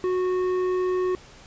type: tone with tanh clipping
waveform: sine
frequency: 367.1 Hz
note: F#4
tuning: 14 cents flat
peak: -23 dBFS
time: 0.04-1.15 s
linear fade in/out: 0 ms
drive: 10 dB
effects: pink hiss -48 dBFS RMS until 1.46 s + resampled to 16000 Hz